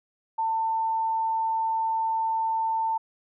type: tone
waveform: sine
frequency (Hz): 895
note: A5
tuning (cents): +29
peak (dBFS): -23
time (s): 0.38-2.98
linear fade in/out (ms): 10
effects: none